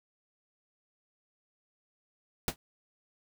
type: noise with exponential decay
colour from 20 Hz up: pink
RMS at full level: -26 dBFS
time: 2.48-2.56 s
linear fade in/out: 1 ms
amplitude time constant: 16 ms
effects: none